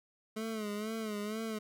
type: tone with vibrato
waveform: 25% pulse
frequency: 215 Hz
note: A3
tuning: 40 cents flat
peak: -32 dBFS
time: 0.36-1.59 s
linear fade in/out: 10 ms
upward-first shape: sine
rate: 2.1 Hz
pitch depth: 76 cents each way
effects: none